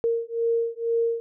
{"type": "beating tone pair", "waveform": "sine", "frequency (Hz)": [461.4, 463.5], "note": ["A#4", "A#4"], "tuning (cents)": [-18, -10], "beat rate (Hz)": 2.1, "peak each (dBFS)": -25, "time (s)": [0.04, 1.2], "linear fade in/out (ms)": 0, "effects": []}